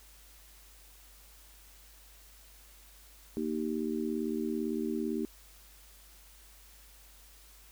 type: chord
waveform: sine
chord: Eb major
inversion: second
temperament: just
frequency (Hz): 233.3 / 311.1 / 388.9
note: Bb3 / Eb4 / G4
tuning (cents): +2 / 0 / -14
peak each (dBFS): -34 / -35 / -36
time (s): 3.37-5.25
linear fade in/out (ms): 0
effects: added 50 Hz sine -57 dBFS peak until 7.71 s + white hiss -58 dBFS RMS until 7.71 s